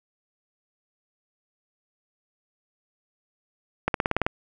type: accelerating click train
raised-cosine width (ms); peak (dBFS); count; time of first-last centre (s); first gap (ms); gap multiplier
0.5; -7; 8; 3.88-4.265; 62; 0.96
effects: none